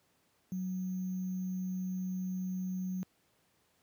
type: tone with sample-and-hold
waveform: sine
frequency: 185 Hz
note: F#3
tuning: in tune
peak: -33 dBFS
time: 0.52-3.03 s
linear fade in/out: 0 ms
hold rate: 6300 Hz
effects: pink hiss -72 dBFS RMS until 3.82 s + high-pass 100 Hz 12 dB/octave